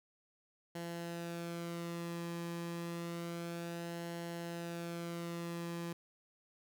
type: tone with flanger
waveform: sawtooth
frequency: 170.2 Hz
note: F3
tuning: 44 cents flat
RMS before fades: -42 dBFS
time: 0.75-5.93 s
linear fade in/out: 5 ms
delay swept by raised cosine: 0.82 to 1.42 ms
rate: 0.29 Hz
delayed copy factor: -0.5
effects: none